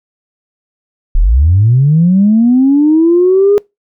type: linear sweep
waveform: sine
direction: up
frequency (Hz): 30.5 to 415.3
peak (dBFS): -4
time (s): 1.15-3.58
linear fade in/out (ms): 0
effects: noise-tail reverb RT60 0.2 s tail -26 dB re dry + tanh soft clip ceiling 0 dBFS